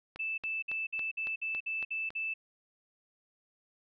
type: click train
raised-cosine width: 0.3 ms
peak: -28 dBFS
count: 8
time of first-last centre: 0.16-2.104 s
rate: 3.6 Hz
type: tone bursts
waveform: sine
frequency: 2637 Hz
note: E7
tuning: in tune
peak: -32 dBFS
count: 9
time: 0.19-2.34 s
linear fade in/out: 10 ms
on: 190 ms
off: 55 ms
effects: none